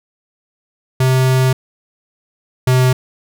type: tone pair in turn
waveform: square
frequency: 130 / 128.14 Hz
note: C3 / C3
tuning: -11 / -36 cents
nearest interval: unison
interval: 25 cents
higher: first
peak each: -11 / -10 dBFS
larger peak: second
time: 1-1.53 / 2.67-2.93 s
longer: first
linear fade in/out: 5 ms
effects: none